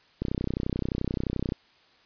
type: click train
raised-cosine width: 3 ms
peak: -15 dBFS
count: 42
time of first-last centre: 0.22-1.522 s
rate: 31.5 Hz
effects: white hiss -60 dBFS RMS until 2.05 s + resampled to 11025 Hz